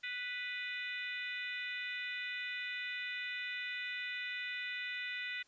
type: harmonic tone with a mistuned harmonic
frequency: 493.9 Hz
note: B4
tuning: in tune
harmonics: 3 / 4 / 5 / 6 / 7 / 8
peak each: -46 / -41 / -44 / -50 / -48 / -54 dBFS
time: 0.03-5.43 s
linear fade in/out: 10 ms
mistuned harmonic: 7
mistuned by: +48 cents
effects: white hiss -69 dBFS RMS until 5.47 s + resampled to 16000 Hz